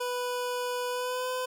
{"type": "tone with pitch glide", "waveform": "25% pulse", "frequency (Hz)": [493.9, 507.5], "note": ["B4", "B4"], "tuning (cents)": [0, 47], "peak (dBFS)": -26, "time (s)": [0, 1.46], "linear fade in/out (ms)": 10, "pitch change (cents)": 47, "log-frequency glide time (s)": [0.89, 1.29], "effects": []}